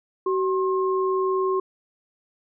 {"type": "tone pair together", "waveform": "sine", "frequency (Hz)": [378.7, 1068.4], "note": ["F#4", "C6"], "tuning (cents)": [40, 36], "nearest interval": "octave + tritone", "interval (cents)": 1796, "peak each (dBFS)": [-21, -26], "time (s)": [0.26, 1.6], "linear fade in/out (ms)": 5, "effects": []}